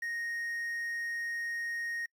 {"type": "tone with quantisation", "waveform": "triangle", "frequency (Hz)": 1864.7, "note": "A#6", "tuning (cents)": 0, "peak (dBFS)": -32, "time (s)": [0.02, 2.06], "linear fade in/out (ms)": 5, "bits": 10, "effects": ["noise-tail reverb RT60 0.1 s tail -26 dB re dry"]}